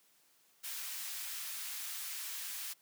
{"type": "high-pass noise", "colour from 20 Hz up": "white", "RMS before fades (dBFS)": -42, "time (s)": [0.63, 2.74], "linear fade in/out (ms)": 20, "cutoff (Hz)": 1400, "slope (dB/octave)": 12, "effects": ["white hiss -69 dBFS RMS until 2.81 s", "high-pass 150 Hz 12 dB/octave"]}